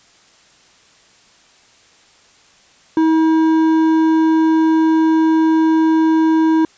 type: tone with hard clipping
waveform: sine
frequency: 320 Hz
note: D#4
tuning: 49 cents sharp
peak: -12 dBFS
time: 2.97-6.65 s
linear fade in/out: 2 ms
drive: 8 dB
effects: white hiss -50 dBFS RMS until 6.77 s + resampled to 16000 Hz